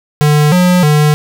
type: tone with pitch steps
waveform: square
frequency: 149.2 / 180.1 / 149.8 Hz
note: D3 / F#3 / D3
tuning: +28 / -46 / +35 cents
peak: -7 dBFS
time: 0.21-1.14 s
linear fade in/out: 0 ms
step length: 310 ms
effects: none